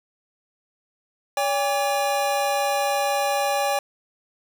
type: tone cluster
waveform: square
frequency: 568 / 808 / 1158 Hz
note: C#5 / G#5 / D6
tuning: +42 / -48 / -25 cents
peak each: -25 / -24 / -32 dBFS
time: 1.37-3.79 s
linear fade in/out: 2 ms
effects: none